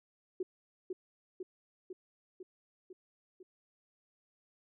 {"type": "tone with echo", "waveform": "sine", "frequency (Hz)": 370, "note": "F#4", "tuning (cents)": 0, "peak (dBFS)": -32, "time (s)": [0.4, 0.43], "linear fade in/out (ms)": 5, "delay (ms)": 500, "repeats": 6, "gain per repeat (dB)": -3, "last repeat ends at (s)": 3.43, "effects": []}